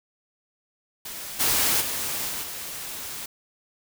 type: noise with level steps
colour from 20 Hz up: white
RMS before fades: -36 / -22 / -29 / -31 / -35 dBFS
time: 1.05-3.26 s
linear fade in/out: 5 ms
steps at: 1.39 / 1.8 / 2.27 / 2.42 s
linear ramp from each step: 20 ms
effects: none